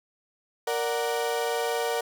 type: chord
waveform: 35% pulse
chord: Bb augmented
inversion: none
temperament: equal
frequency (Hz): 466.2 / 587.3 / 740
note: Bb4 / D5 / F#5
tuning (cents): 0 / 0 / 0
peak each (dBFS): -26 / -31 / -30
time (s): 0.67-2.01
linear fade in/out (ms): 5
effects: none